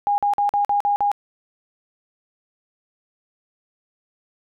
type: tone bursts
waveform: sine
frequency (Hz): 816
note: G#5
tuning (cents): -31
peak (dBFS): -16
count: 7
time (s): 0.07-1.116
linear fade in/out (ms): 0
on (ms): 110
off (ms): 46
effects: none